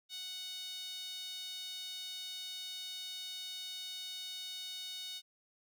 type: tone with high-pass filter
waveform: sawtooth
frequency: 740 Hz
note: F#5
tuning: in tune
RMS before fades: -44 dBFS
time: 0.09-5.22 s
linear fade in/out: 50 ms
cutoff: 3600 Hz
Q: 4.9
effects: none